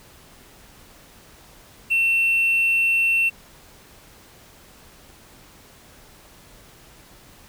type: tone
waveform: triangle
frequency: 2700 Hz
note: E7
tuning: 41 cents sharp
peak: -14 dBFS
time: 1.9-3.3 s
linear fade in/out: 20 ms
effects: tanh soft clip ceiling -11 dBFS + pink hiss -49 dBFS RMS until 7.48 s